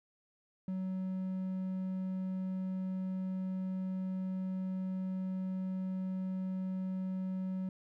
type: tone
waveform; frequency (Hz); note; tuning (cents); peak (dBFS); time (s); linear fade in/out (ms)
triangle; 187.3; F#3; +21; -32; 0.68-7.69; 2
effects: none